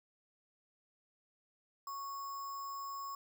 sine tone with sample-and-hold, 1108.7 Hz, C#6, in tune, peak -40 dBFS, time 1.87-3.15 s, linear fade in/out 2 ms, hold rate 6300 Hz, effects none

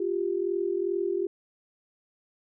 sine tone pair together, 351.5 / 394 Hz, F4 / G4, +11 / +9 cents, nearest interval major second, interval 198 cents, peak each -28 dBFS, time 0-1.27 s, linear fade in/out 5 ms, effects none

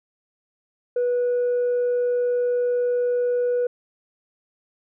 sine tone, 489 Hz, B4, 17 cents flat, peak -17 dBFS, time 0.96-3.67 s, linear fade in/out 5 ms, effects tanh soft clip ceiling -17 dBFS

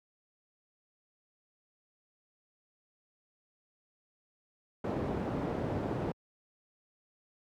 white low-pass noise, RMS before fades -34 dBFS, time 4.84-6.12 s, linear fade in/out 5 ms, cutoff 460 Hz, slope 12 dB/octave, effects high-pass 60 Hz 12 dB/octave

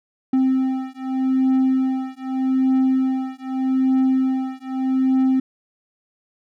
triangle beating tone pair, 261.6 / 262.42 Hz, C4 / C4, 0 / +5 cents, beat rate 0.82 Hz, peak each -18 dBFS, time 0.33-5.4 s, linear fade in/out 5 ms, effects none

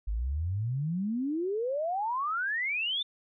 sine exponential sweep, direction up, 49 to 3625 Hz, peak -28 dBFS, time 0.07-3.03 s, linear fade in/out 10 ms, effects none

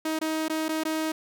sawtooth tone with dropouts, 315.6 Hz, D#4, 25 cents sharp, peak -22 dBFS, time 0.05-1.12 s, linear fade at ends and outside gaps 5 ms, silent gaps 0.19-0.213 / 0.483-0.497 / 0.684-0.69 / 0.836-0.851 s, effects none

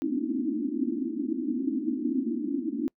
pink band-pass noise, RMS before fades -29 dBFS, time 0.02-2.88 s, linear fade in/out 0 ms, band 230 to 330 Hz, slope 96 dB/octave, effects noise-tail reverb RT60 0.1 s tail -26 dB re dry

